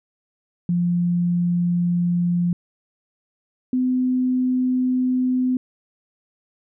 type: tone pair in turn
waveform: sine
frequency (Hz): 174.61 / 254.1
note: F3 / B3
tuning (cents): 0 / +49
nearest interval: tritone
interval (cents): 649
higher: second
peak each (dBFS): -17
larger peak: neither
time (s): 0.69-2.53 / 3.73-5.57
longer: neither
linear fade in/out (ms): 2
effects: none